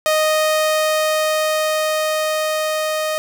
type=tone with level ramp; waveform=sawtooth; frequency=621 Hz; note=D#5; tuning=3 cents flat; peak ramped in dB=-10 to -15 dBFS; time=0.06-3.18 s; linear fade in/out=0 ms; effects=none